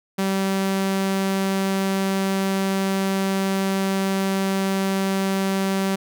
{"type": "tone", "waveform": "sawtooth", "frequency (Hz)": 193.3, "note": "G3", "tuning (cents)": -24, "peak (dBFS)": -16, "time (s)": [0.18, 5.96], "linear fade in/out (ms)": 10, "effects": []}